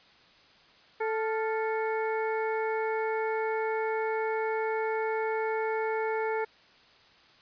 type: harmonic tone with a mistuned harmonic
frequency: 440 Hz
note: A4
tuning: in tune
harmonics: 1 / 2 / 3 / 4 / 5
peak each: -29 / -33 / -39 / -40 / -40 dBFS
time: 1-6.45 s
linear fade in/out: 10 ms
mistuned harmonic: 3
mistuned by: +97 cents
effects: white hiss -58 dBFS RMS until 7.41 s + resampled to 11025 Hz